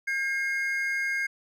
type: tone pair together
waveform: triangle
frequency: 1611.7 / 2144 Hz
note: G6 / C7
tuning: +48 / +42 cents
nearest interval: perfect fourth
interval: 494 cents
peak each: -27 dBFS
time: 0.07-1.27 s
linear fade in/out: 10 ms
effects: none